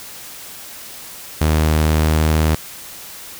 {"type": "tone with pitch glide", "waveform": "sawtooth", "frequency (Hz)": [77.78, 78.37], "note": ["D#2", "D#2"], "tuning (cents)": [0, 13], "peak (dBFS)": -9, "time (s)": [1.41, 2.55], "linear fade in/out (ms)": 5, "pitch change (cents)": 13, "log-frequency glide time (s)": [2, 2.32], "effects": ["white hiss -35 dBFS RMS until 3.39 s"]}